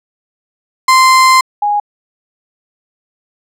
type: tone pair in turn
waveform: 35% pulse / sine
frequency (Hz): 1041 / 826.2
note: C6 / G#5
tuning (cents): -9 / -9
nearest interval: major third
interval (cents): 400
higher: first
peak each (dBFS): -3 / -10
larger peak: first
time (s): 0.88-1.41 / 1.62-1.8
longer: first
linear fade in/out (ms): 5
effects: low-pass 10000 Hz 12 dB/octave